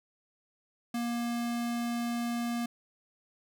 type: tone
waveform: square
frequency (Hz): 236.8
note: A#3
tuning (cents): +27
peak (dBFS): -31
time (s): 0.94-2.66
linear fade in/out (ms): 5
effects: none